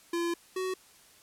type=tone pair in turn; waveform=square; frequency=341.4 / 373.3 Hz; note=F4 / F#4; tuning=-39 / +15 cents; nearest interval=major second; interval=154 cents; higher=second; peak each=-29 / -31 dBFS; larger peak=first; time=0.13-0.34 / 0.56-0.74 s; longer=first; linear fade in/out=5 ms; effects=white hiss -58 dBFS RMS until 1.22 s + low-pass 12000 Hz 12 dB/octave